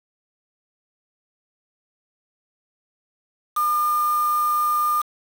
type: tone with quantisation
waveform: sine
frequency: 1208 Hz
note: D6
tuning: 48 cents sharp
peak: -18 dBFS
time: 3.56-5.02 s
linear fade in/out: 10 ms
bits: 5
effects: none